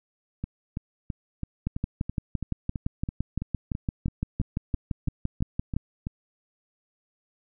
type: two click trains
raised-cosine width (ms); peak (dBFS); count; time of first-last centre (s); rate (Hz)
5; -18 / -14; 18 / 25; 0.44-6.069 / 1.67-5.766; 3.02 / 5.86
effects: none